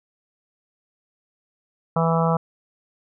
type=harmonic tone; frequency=164.81 Hz; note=E3; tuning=in tune; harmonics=1 / 3 / 4 / 5 / 6 / 7 / 8; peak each=-20 / -25 / -26 / -27 / -28 / -28 / -29 dBFS; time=1.96-2.37 s; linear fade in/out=5 ms; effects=none